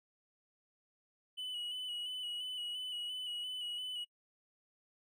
triangle tone with vibrato, 2960 Hz, F#7, in tune, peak -37 dBFS, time 1.37-4.05 s, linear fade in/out 20 ms, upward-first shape square, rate 2.9 Hz, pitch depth 27 cents each way, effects noise-tail reverb RT60 0.1 s tail -26 dB re dry

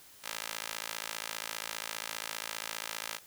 15% pulse tone with high-pass filter, 55 Hz, A1, in tune, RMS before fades -40 dBFS, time 0.22-3.2 s, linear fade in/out 50 ms, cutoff 1400 Hz, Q 0.51, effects white hiss -56 dBFS RMS until 3.26 s

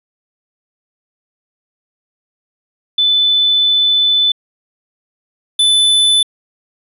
sine / square tone pair in turn, 3505 / 3505 Hz, A7 / A7, -7 / -7 cents, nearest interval unison, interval 0 cents, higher neither, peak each -9 dBFS, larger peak neither, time 2.98-4.32 / 5.59-6.23 s, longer first, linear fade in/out 5 ms, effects resampled to 32000 Hz

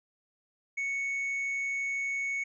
triangle tone, 2217 Hz, C#7, in tune, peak -28 dBFS, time 0.77-2.44 s, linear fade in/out 10 ms, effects resampled to 22050 Hz

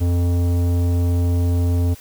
sine tone with tanh clipping, 87.31 Hz, F2, in tune, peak -17 dBFS, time 0-1.95 s, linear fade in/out 20 ms, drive 14 dB, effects white hiss -44 dBFS RMS until 2 s

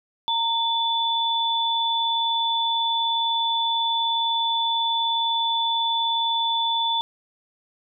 sine tone pair together, 922 / 3481 Hz, A#5 / A7, -19 / -19 cents, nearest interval octave + major seventh, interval 2300 cents, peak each -23 dBFS, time 0.28-7.01 s, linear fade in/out 0 ms, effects none

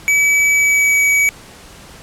square tone with pitch glide, 2289 to 2273 Hz, D7 to C#7, -45 to +43 cents, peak -11 dBFS, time 0.08-1.29 s, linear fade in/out 0 ms, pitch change -12 cents, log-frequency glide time 0.53-1.04 s, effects pink hiss -39 dBFS RMS until 2.02 s + low-pass 11000 Hz 12 dB/octave

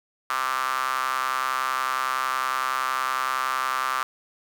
sawtooth tone with high-pass filter, 130.81 Hz, C3, in tune, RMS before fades -26 dBFS, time 0.3-4.03 s, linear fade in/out 0 ms, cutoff 1200 Hz, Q 5.8, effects none

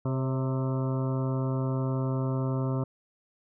harmonic tone with a mistuned harmonic, 131.2 Hz, C3, 5 cents sharp, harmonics 1 / 2 / 3 / 4 / 5 / 7 / 8 / 9 / 10, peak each -27 / -33 / -37 / -39 / -41 / -44 / -45 / -46 / -47 dBFS, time 0.05-2.84 s, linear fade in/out 5 ms, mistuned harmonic 4, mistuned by +38 cents, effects none

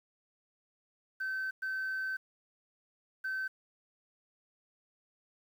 sine tone bursts at uneven times, 1538 Hz, G6, 33 cents flat, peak -31 dBFS, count 3, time 1.2-1.51 / 1.62-2.17 / 3.24-3.48 s, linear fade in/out 10 ms, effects tanh soft clip ceiling -31 dBFS + 10-bit

